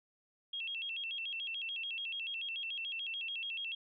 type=tone with vibrato; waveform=sine; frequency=2960 Hz; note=F#7; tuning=in tune; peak=-37 dBFS; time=0.53-3.75 s; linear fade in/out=5 ms; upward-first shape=square; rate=6.9 Hz; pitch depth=170 cents each way; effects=none